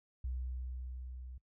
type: tone with level ramp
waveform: sine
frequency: 63 Hz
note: B1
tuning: 35 cents sharp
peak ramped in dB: -35 to -45 dBFS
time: 0.24-1.38 s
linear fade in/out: 5 ms
effects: noise-tail reverb RT60 0.1 s tail -21 dB re dry